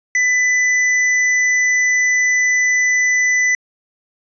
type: tone with tanh clipping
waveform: sine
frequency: 1996 Hz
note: B6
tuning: 18 cents sharp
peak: -14 dBFS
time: 0.15-3.55 s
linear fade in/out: 2 ms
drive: 17 dB
effects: resampled to 16000 Hz